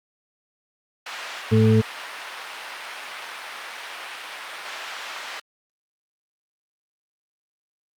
white band-pass noise, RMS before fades -35 dBFS, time 1.06-5.4 s, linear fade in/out 5 ms, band 770 to 2700 Hz, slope 12 dB/octave
harmonic tone, 110 Hz, A2, in tune, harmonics 1 / 2 / 4, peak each -16 / -18 / -20 dBFS, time 1.51-1.82 s, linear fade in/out 20 ms
effects Opus 48 kbps

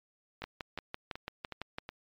two click trains, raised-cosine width 0.3 ms, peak -24 / -21 dBFS, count 5 / 9, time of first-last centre 0.42-1.891 / 0.44-1.785 s, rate 2.72 / 5.95 Hz, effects MP3 96 kbps

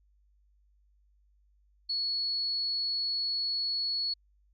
sine tone, 4380 Hz, C#8, 22 cents flat, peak -28 dBFS, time 1.89-4.14 s, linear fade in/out 10 ms, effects added 50 Hz sine -63 dBFS peak until 4.53 s + MP3 32 kbps

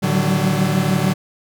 40% pulse tone cluster, 110.6 / 147.6 / 159.3 / 185.7 / 192.3 Hz, A2 / D3 / D#3 / F#3 / G3, +9 / +9 / +41 / +7 / -33 cents, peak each -25 / -19 / -27 / -19 / -21 dBFS, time 0.02-1.14 s, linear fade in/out 20 ms, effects none

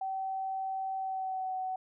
sine tone with pitch glide, 767 to 750.3 Hz, G5 to F#5, -38 to +24 cents, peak -32 dBFS, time 0.01-1.76 s, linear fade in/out 5 ms, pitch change -38 cents, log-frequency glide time 0.97-1.55 s, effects none

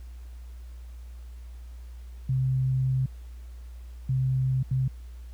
sine tone bursts at uneven times, 130.81 Hz, C3, in tune, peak -22 dBFS, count 3, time 2.29-3.06 / 4.09-4.63 / 4.71-4.88 s, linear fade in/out 5 ms, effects added 60 Hz sine -39 dBFS peak until 5.33 s + pink hiss -61 dBFS RMS until 5.33 s

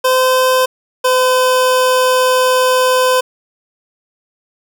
25% pulse tone pair in turn, 514 / 509.6 Hz, C5 / C5, -31 / -46 cents, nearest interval unison, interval 15 cents, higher first, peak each -6 dBFS, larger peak neither, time 0.04-0.66 / 1.04-3.21 s, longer second, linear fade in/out 10 ms, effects none

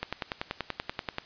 click train, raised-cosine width 0.3 ms, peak -14 dBFS, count 13, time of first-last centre 0.03-1.184 s, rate 10.4 Hz, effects white hiss -51 dBFS RMS until 1.25 s + resampled to 11025 Hz

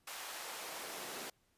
pink noise with high-pass filter sweep, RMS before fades -45 dBFS, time 0.07-1.3 s, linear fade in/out 5 ms, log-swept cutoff 960 to 310 Hz, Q 0.88, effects pink hiss -75 dBFS RMS until 1.57 s + resampled to 32000 Hz

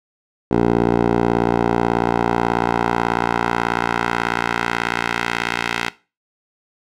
10% pulse tone with band-pass filter sweep, 58.27 Hz, A#1, in tune, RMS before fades -19 dBFS, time 0.51-5.89 s, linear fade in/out 5 ms, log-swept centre 440 to 2300 Hz, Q 1.1, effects noise-tail reverb RT60 0.3 s tail -18 dB re dry

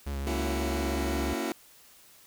45% pulse tone with vibrato, 69.5 Hz, C#2, 5 cents sharp, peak -31 dBFS, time 0.06-1.34 s, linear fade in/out 10 ms, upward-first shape triangle, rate 5.8 Hz, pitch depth 37 cents each way
sawtooth chord, F# dominant seventh, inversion first, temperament just, 231.2 / 277.5 / 333 / 370 Hz, A#3 / C#4 / E4 / F#4, -14 / +2 / +18 / 0 cents, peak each -32 / -31 / -30 / -32 dBFS, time 0.27-1.52 s, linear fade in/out 0 ms
effects white hiss -56 dBFS RMS until 2.26 s

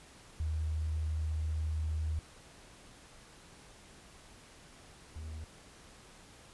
sine / triangle tone pair in turn, 78.2 / 78.2 Hz, D#2 / D#2, +9 / +9 cents, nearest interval unison, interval 0 cents, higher neither, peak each -31 / -38 dBFS, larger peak first, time 0.4-2.19 / 5.16-5.44 s, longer first, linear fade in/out 0 ms, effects pink hiss -56 dBFS RMS until 6.53 s + resampled to 24000 Hz

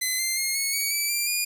10% pulse tone with pitch steps, 2034 / 2086 / 2140 / 2195 / 2252 / 2310 / 2369 / 2430 Hz, C7 / C7 / C7 / C#7 / C#7 / D7 / D7 / D#7, -50 / -6 / +38 / -18 / +27 / -29 / +14 / -42 cents, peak -15 dBFS, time 0.01-1.45 s, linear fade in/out 10 ms, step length 180 ms, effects 9-bit

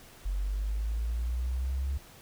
sine linear sweep, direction up, 45.56 to 69.3 Hz, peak -28 dBFS, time 0.25-1.98 s, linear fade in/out 10 ms, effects pink hiss -53 dBFS RMS until 2.21 s

